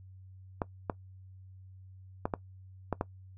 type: clicks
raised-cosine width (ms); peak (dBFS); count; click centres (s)
1; -16; 6; 0.618 / 0.898 / 2.255 / 2.338 / 2.927 / 3.011
effects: noise-tail reverb RT60 0.1 s tail -19 dB re dry + added 94 Hz sine -49 dBFS peak until 3.37 s